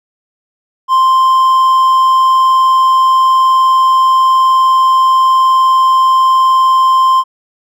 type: tone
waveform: triangle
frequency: 1046.5 Hz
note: C6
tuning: in tune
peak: -4 dBFS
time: 0.88-7.24 s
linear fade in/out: 50 ms
effects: none